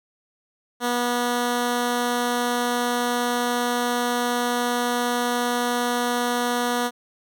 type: tone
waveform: 10% pulse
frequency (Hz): 242.7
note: B3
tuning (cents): -30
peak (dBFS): -13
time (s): 0.8-6.91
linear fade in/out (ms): 50
effects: none